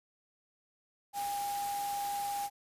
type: tone in noise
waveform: sine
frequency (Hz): 809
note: G#5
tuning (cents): -46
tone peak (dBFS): -33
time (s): 1.13-2.5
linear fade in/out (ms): 50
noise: white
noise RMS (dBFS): -43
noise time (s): 1.13-2.5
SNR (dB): +7
effects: resampled to 32000 Hz